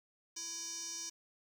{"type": "tone with band-pass filter", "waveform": "square", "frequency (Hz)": 333.8, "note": "E4", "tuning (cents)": 22, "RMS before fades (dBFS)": -43, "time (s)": [0.36, 1.1], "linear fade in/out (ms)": 10, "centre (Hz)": 5900, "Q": 7.4, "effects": ["10-bit"]}